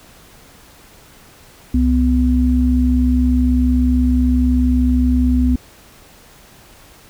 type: tone pair together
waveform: sine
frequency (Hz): 66.3 / 250.3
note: C2 / B3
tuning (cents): +23 / +23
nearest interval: octave + major seventh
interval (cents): 2300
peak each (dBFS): -14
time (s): 1.74-5.56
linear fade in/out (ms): 5
effects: pink hiss -45 dBFS RMS until 7.09 s